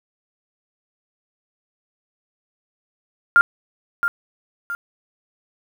sine tone with echo, 1400 Hz, F6, 4 cents sharp, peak -8 dBFS, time 3.36-3.41 s, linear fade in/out 0 ms, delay 670 ms, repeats 2, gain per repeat -8 dB, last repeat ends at 4.75 s, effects 7-bit

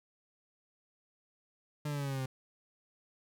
40% pulse exponential sweep, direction down, 150 to 129.4 Hz, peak -33 dBFS, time 1.85-2.26 s, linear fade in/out 5 ms, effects none

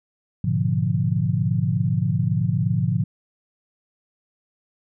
sine chord, G# diminished seventh, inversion none, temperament equal with one note detuned, 105.95 / 123.47 / 146.83 / 174.61 Hz, G#2 / B2 / D3 / F3, +35 / 0 / 0 / 0 cents, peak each -24 / -24 / -24 / -24 dBFS, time 0.44-3.04 s, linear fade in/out 5 ms, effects none

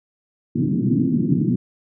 white band-pass noise, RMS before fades -19 dBFS, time 0.55-1.56 s, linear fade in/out 10 ms, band 120 to 300 Hz, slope 48 dB/octave, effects none

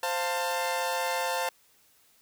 sawtooth chord, F major, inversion second, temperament equal with one note detuned, 523.3 / 698.5 / 892.8 Hz, C5 / F5 / A5, 0 / 0 / +25 cents, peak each -28 / -30 / -27 dBFS, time 0.03-1.49 s, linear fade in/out 2 ms, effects white hiss -63 dBFS RMS until 2.21 s

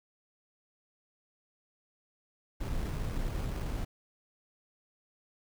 brown noise with sample-and-hold, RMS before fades -34 dBFS, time 2.6-3.85 s, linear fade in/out 10 ms, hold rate 3675 Hz, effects none

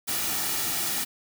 white noise with comb filter, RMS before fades -28 dBFS, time 0.07-1.05 s, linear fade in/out 20 ms, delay 1.9 ms, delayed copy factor -0.5, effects none

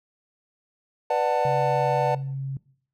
triangle chord, B minor seventh, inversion none, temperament just, 493.9 / 592.7 / 740.8 / 889 Hz, B4 / D5 / F#5 / A5, 0 / +16 / +2 / +18 cents, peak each -24 dBFS, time 1.1-2.15 s, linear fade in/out 5 ms
sine tone with pitch glide, 137.1 to 135.53 Hz, C#3 to C#3, -19 to -39 cents, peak -27 dBFS, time 1.45-2.57 s, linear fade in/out 2 ms, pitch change -20 cents, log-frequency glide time 1.96-2.44 s
effects noise-tail reverb RT60 0.6 s tail -21 dB re dry

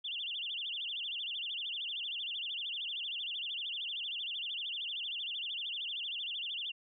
sine tone with vibrato, 3136 Hz, G7, in tune, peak -36 dBFS, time 0.04-6.72 s, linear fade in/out 10 ms, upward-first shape sine, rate 13 Hz, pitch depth 230 cents each way, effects none

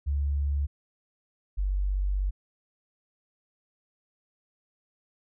sine tone pair in turn, 71.1 / 48.05 Hz, C#2 / G1, +45 / -34 cents, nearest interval perfect fifth, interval 679 cents, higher first, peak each -24 dBFS, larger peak neither, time 0.06-0.67 / 1.57-2.31 s, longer second, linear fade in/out 20 ms, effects none

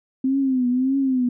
sine tone with vibrato, 259.6 Hz, C4, 13 cents flat, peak -17 dBFS, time 0.24-1.29 s, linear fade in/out 5 ms, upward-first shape triangle, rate 1.7 Hz, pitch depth 110 cents each way, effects none

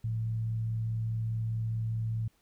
sine tone with frequency modulation, 111.9 Hz, A2, 30 cents sharp, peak -29 dBFS, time 0.04-2.28 s, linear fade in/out 5 ms, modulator 64.8 Hz, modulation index 0.23, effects pink hiss -70 dBFS RMS until 2.41 s

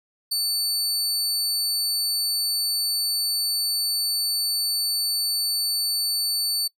sawtooth tone, 4500 Hz, C#8, 25 cents sharp, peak -19 dBFS, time 0.31-6.68 s, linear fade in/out 10 ms, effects noise-tail reverb RT60 0.1 s tail -26 dB re dry

